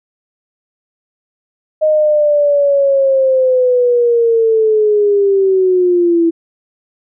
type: linear sweep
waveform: sine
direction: down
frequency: 622.3 to 329.6 Hz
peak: -8 dBFS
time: 1.81-6.31 s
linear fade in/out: 20 ms
effects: none